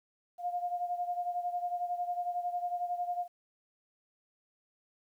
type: beating tone pair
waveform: sine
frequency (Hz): 706 / 717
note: F5 / F5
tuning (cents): +19 / +45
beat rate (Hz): 11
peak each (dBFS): -33 / -38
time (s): 0.38-3.28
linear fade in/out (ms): 50
effects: 11-bit